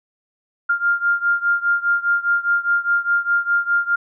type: beating tone pair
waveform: sine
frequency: 1399 / 1403.9 Hz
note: F6 / F6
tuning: +3 / +9 cents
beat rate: 4.9 Hz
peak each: -18 / -20 dBFS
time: 0.69-3.96 s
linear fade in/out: 10 ms
effects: none